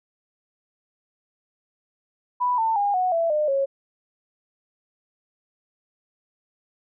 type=tone with pitch steps; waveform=sine; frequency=987.8 / 895.4 / 811.7 / 735.8 / 666.9 / 604.6 / 548 Hz; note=B5 / A5 / G#5 / F#5 / E5 / D#5 / C#5; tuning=0 / +30 / -40 / -10 / +20 / -50 / -20 cents; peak=-19 dBFS; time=2.4-3.66 s; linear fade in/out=20 ms; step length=180 ms; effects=none